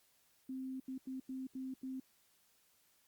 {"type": "tone bursts at uneven times", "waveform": "sine", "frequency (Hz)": 261.6, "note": "C4", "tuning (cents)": 0, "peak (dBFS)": -40, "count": 6, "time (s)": [[0.49, 0.8], [0.88, 0.98], [1.07, 1.2], [1.29, 1.47], [1.55, 1.74], [1.83, 2]], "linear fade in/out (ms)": 5, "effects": ["white hiss -72 dBFS RMS until 3.07 s", "Opus 48 kbps"]}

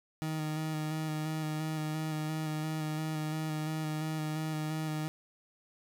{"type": "tone with vibrato", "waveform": "30% pulse", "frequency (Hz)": 155.56, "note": "D#3", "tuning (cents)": 0, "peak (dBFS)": -30, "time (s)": [0.22, 5.08], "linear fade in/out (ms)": 0, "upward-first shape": "square", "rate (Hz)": 2.9, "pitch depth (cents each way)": 17, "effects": []}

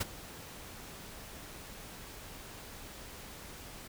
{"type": "noise with ADSR envelope", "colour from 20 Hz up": "pink", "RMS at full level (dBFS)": -30, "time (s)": [0, 3.88], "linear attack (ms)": 12, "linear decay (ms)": 23, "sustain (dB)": -18, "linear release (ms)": 10, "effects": []}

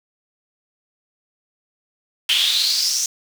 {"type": "noise with high-pass filter sweep", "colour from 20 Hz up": "brown", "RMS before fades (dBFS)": -19, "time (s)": [2.29, 3.06], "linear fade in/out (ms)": 2, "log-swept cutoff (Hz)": [3000, 6200], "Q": 6.5, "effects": []}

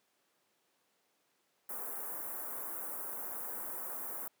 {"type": "band-stop noise", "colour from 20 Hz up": "white", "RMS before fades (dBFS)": -41, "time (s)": [1.69, 4.28], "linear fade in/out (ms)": 5, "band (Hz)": [1400, 11000], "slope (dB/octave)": 24, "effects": ["pink hiss -75 dBFS RMS until 4.4 s", "high-pass 300 Hz 12 dB/octave"]}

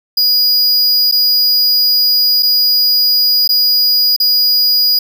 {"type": "tone with dropouts", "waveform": "square", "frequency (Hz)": 4900, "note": "D#8", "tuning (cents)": -27, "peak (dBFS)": -9, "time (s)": [0.17, 4.99], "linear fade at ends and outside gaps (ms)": 5, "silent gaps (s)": [[1.114, 1.122], [2.425, 2.429], [3.477, 3.49], [4.164, 4.2]], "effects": []}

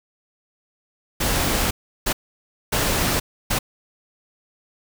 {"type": "noise bursts at uneven times", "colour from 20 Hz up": "pink", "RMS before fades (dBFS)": -21, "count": 4, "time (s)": [[1.2, 1.71], [2.06, 2.13], [2.72, 3.2], [3.5, 3.59]], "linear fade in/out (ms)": 10, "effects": []}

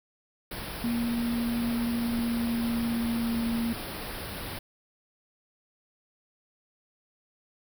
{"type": "band-stop noise", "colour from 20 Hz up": "pink", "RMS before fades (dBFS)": -37, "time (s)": [0.51, 4.59], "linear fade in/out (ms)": 5, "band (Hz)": [5300, 9200], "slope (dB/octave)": 96}
{"type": "tone with pitch glide", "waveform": "sine", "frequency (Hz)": [235.3, 231.7], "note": ["A#3", "A#3"], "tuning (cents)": [16, -10], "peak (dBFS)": -26, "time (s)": [0.84, 3.73], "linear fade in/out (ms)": 0, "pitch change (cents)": -26, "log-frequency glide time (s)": [1.79, 3.42]}
{"effects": []}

